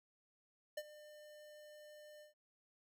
square tone with ADSR envelope, 601 Hz, D5, 40 cents sharp, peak -39 dBFS, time 0.77-2.34 s, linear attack 7 ms, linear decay 46 ms, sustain -17 dB, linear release 130 ms, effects none

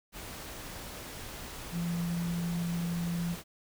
sine tone in noise, 171.3 Hz, F3, 33 cents flat, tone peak -30 dBFS, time 1.71-3.37 s, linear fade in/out 50 ms, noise pink, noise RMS -43 dBFS, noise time 0.12-3.44 s, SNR +10 dB, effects none

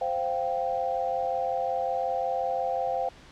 sine chord, C suspended fourth, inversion none, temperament equal, 523.3 / 698.5 / 784 Hz, C5 / F5 / G5, 0 / 0 / 0 cents, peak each -30 dBFS, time 0.01-3.09 s, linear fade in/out 5 ms, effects pink hiss -51 dBFS RMS until 3.31 s + low-pass 5000 Hz 12 dB/octave

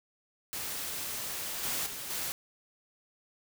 white noise with level steps, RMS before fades -37 / -33 / -40 / -35 dBFS, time 0.53-2.32 s, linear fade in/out 0 ms, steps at 1.63 / 1.86 / 2.1 s, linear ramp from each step 5 ms, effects none

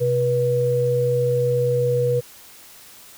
sine tone pair together, 128.57 / 485.4 Hz, C3 / B4, -30 / -30 cents, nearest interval octave + major seventh, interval 2300 cents, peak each -22 / -18 dBFS, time 0-2.21 s, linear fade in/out 20 ms, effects white hiss -45 dBFS RMS until 3.17 s

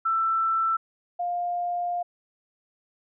sine tone pair in turn, 1332 / 704.2 Hz, E6 / F5, +18 / +14 cents, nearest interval major seventh, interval 1104 cents, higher first, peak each -21 / -25 dBFS, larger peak first, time 0.05-0.77 / 1.19-2.03 s, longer second, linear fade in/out 10 ms, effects none

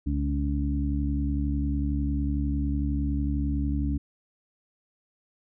harmonic tone with a mistuned harmonic, 71 Hz, C#2, 42 cents sharp, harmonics 1 / 2 / 3 / 4, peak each -26 / -33 / -34 / -30 dBFS, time 0.06-3.98 s, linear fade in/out 10 ms, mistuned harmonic 1, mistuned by -54 cents, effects none

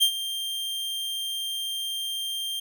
45% pulse tone with ADSR envelope, 3178 Hz, G7, 23 cents sharp, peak -15 dBFS, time 0-2.6 s, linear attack 26 ms, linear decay 79 ms, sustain -13 dB, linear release 7 ms, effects none

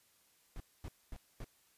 brown noise bursts, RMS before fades -44 dBFS, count 4, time 0.56-1.444 s, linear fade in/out 0 ms, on 41 ms, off 240 ms, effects white hiss -70 dBFS RMS until 1.77 s + resampled to 32000 Hz

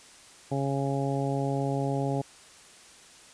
harmonic tone, 137.9 Hz, C#3, 9 cents flat, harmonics 1 / 2 / 3 / 4 / 5 / 6, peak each -29 / -32 / -34 / -35 / -36 / -37 dBFS, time 0.51-2.22 s, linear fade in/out 10 ms, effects white hiss -52 dBFS RMS until 3.33 s + resampled to 22050 Hz

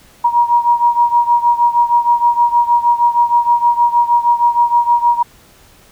sine beating tone pair, 950 / 956.4 Hz, A#5 / A#5, +33 / +44 cents, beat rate 6.4 Hz, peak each -11 / -14 dBFS, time 0.24-5.23 s, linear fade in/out 10 ms, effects pink hiss -46 dBFS RMS until 5.91 s

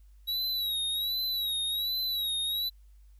square tone with vibrato, 3869 Hz, B7, 36 cents flat, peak -29 dBFS, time 0.27-2.7 s, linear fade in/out 20 ms, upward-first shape sine, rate 1.3 Hz, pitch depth 76 cents each way, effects added 50 Hz sine -52 dBFS peak until 3.19 s + white hiss -74 dBFS RMS until 3.19 s

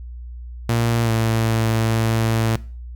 sawtooth tone with pitch glide, 116.54 to 112.64 Hz, A#2 to A2, 0 to +41 cents, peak -13 dBFS, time 0.69-2.56 s, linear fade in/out 0 ms, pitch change -59 cents, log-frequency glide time 1.03-1.11 s, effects noise-tail reverb RT60 0.4 s tail -20 dB re dry + added 60 Hz sine -31 dBFS peak until 2.95 s

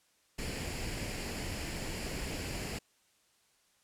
pink noise with comb filter, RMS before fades -38 dBFS, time 0.38-2.79 s, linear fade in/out 10 ms, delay 0.41 ms, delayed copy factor +0.5, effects white hiss -70 dBFS RMS until 3.83 s + low-pass 10000 Hz 12 dB/octave

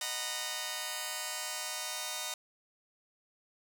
5% pulse chord, B major seventh, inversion first, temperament just, 617.4 / 740.8 / 926 / 987.8 Hz, D#5 / F#5 / A#5 / B5, -14 / +2 / -12 / 0 cents, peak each -30 dBFS, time 0.01-2.34 s, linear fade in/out 2 ms, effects none

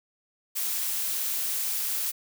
blue noise, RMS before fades -29 dBFS, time 0.55-2.12 s, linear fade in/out 20 ms, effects none

